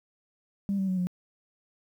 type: tone with pitch steps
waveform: sine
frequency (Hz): 198.5 / 192.07 / 185.85 / 179.83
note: G3 / G3 / F#3 / F#3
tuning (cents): +22 / -35 / +8 / -49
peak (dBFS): -24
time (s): 0.69-1.07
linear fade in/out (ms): 0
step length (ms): 95
effects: tanh soft clip ceiling -21 dBFS + 10-bit